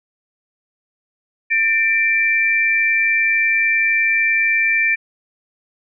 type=tone pair together; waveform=sine; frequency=1798.2 / 2349 Hz; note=A6 / D7; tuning=+37 / 0 cents; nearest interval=perfect fourth; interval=463 cents; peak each=-18 / -15 dBFS; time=1.5-4.96 s; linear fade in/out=20 ms; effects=none